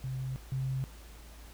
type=tone pair in turn; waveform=sine; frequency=130.81 / 132.33 Hz; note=C3 / C3; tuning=0 / +20 cents; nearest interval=unison; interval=20 cents; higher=second; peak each=-33 / -30 dBFS; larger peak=second; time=0.04-0.36 / 0.52-0.84 s; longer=neither; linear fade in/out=0 ms; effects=added 55 Hz sine -48 dBFS peak until 1.53 s + pink hiss -55 dBFS RMS until 1.53 s